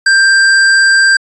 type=tone; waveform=square; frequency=1581 Hz; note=G6; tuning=14 cents sharp; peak=-6 dBFS; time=0.06-1.17 s; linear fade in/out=5 ms; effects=resampled to 22050 Hz